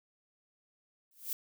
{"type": "noise with exponential growth", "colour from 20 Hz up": "violet", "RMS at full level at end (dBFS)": -32, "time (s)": [1.11, 1.33], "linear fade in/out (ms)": 1, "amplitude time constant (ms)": 47, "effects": []}